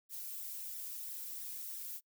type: noise with flanger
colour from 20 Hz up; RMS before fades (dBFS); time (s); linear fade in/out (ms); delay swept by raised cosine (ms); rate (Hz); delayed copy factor
violet; -44; 0.09-2.01; 50; 0.52 to 4.82; 3; +0.95
effects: noise-tail reverb RT60 0.1 s tail -25 dB re dry